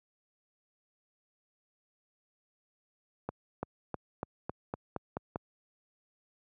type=accelerating click train; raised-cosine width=1 ms; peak=-20 dBFS; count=9; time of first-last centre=3.29-5.359 s; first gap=340 ms; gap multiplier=0.92; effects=high-pass 80 Hz 12 dB/octave

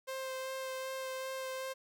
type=tone with vibrato; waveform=sawtooth; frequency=525 Hz; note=C5; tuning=6 cents sharp; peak=-34 dBFS; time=0.07-1.74 s; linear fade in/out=20 ms; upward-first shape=sine; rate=2.6 Hz; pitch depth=11 cents each way; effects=12-bit

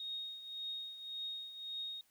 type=tone with tremolo; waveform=sine; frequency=3729 Hz; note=A#7; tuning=in tune; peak=-38 dBFS; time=0-2.01 s; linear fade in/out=2 ms; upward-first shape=triangle; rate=1.8 Hz; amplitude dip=70%; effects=white hiss -72 dBFS RMS until 2.1 s

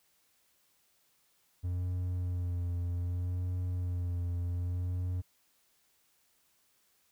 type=tone with vibrato; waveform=triangle; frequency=88.8 Hz; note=F2; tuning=29 cents sharp; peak=-29 dBFS; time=1.63-5.22 s; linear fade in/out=20 ms; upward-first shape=sine; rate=0.65 Hz; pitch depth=28 cents each way; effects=white hiss -71 dBFS RMS until 7.11 s

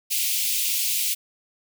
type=high-pass noise; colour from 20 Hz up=white; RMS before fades=-24 dBFS; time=0.1-1.15 s; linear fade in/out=20 ms; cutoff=2300 Hz; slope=48 dB/octave; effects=none

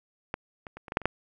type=clicks; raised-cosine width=0.5 ms; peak=-15 / -25 / -27 / -28 / -19 / -6 / -26 / -8 dBFS; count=8; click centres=0.341 / 0.668 / 0.77 / 0.882 / 0.921 / 0.971 / 1.017 / 1.056 s; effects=none

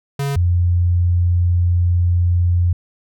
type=tone pair in turn; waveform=square / sine; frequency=140 / 87.79 Hz; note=C#3 / F2; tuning=+18 / +10 cents; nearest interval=minor sixth; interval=808 cents; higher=first; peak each=-19 / -12 dBFS; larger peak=second; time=0.19-0.36 / 0.36-2.73 s; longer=second; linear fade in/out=5 ms; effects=none

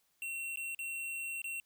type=tone with dropouts; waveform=square; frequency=2725 Hz; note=F7; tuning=43 cents flat; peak=-38 dBFS; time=0.22-1.6 s; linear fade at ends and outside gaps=1 ms; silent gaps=0.559-0.572 / 0.748-0.79 / 1.418-1.442 s; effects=white hiss -75 dBFS RMS until 1.65 s

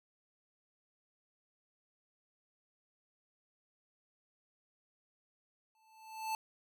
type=tone with exponential growth; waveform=square; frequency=880 Hz; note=A5; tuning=in tune; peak=-33 dBFS; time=5.75-6.35 s; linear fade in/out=1 ms; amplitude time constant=130 ms; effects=none

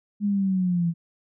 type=linear sweep; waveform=sine; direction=down; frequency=207.7 to 165.5 Hz; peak=-20 dBFS; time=0.2-0.94 s; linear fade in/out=50 ms; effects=none

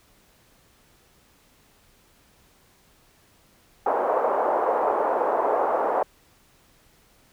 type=band-pass noise; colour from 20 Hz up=pink; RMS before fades=-23 dBFS; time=3.86-6.03 s; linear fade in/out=5 ms; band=470 to 1000 Hz; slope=24 dB/octave; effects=pink hiss -59 dBFS RMS until 7.32 s

